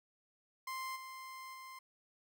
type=tone with level steps; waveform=30% pulse; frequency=1046.5 Hz; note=C6; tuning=in tune; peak=-37 / -44 / -46 dBFS; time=0.67-1.79 s; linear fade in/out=5 ms; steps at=0.95 / 1.53 s; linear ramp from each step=20 ms; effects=none